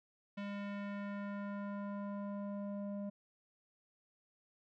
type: tone with low-pass filter sweep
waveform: square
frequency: 202 Hz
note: G#3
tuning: 48 cents flat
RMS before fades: -42 dBFS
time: 0.37-3.1 s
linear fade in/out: 10 ms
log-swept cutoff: 2800 to 570 Hz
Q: 1.5
effects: none